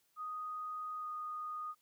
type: tone with pitch glide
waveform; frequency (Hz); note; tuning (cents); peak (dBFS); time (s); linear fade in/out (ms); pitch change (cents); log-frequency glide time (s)
sine; 1244.5 to 1234.5; D#6 to D#6; 0 to -14; -39; 0.16-1.75; 50; -14; 0.99-1.07
effects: white hiss -75 dBFS RMS until 1.81 s + high-pass 60 Hz 12 dB/octave